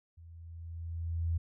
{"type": "tone with level ramp", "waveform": "sine", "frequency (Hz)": 83.4, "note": "E2", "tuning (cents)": 21, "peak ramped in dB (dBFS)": [-50, -27], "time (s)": [0.17, 1.38], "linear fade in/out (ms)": 10, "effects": []}